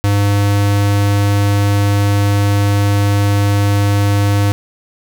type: tone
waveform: square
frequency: 101.3 Hz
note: G#2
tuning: 43 cents flat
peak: -11 dBFS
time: 0.04-4.52 s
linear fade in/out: 0 ms
effects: none